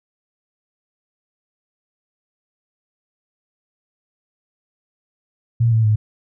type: tone with pitch steps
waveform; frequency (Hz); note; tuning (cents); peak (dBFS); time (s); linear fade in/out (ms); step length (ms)
sine; 116.54 / 111.86 / 107.36; A#2 / A2 / A2; 0 / +29 / -42; -12; 5.6-5.96; 10; 120
effects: none